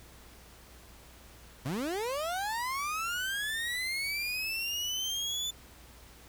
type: linear sweep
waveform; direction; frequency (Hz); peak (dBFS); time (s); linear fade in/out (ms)
30% pulse; up; 115.6 to 3520; -29; 1.65-5.51; 10
effects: added 60 Hz sine -56 dBFS peak until 6.28 s + pink hiss -55 dBFS RMS until 6.28 s